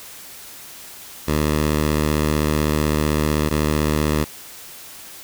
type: tone pair in turn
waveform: 10% pulse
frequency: 75.8 / 75.8 Hz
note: D#2 / D#2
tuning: -45 / -45 cents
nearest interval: unison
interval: 0 cents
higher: neither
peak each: -9 dBFS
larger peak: neither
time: 1.27-3.5 / 3.5-4.25 s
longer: first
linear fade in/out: 20 ms
effects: white hiss -39 dBFS RMS until 5.23 s